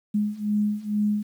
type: beating tone pair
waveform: sine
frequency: 207.7 / 209.9 Hz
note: G#3 / G#3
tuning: 0 / +19 cents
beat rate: 2.2 Hz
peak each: -26 / -24 dBFS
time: 0.14-1.23 s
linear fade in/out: 10 ms
effects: 9-bit